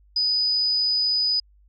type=tone; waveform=sine; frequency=4978 Hz; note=D#8; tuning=in tune; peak=-19 dBFS; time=0.16-1.4 s; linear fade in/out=5 ms; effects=added 50 Hz sine -53 dBFS peak until 1.68 s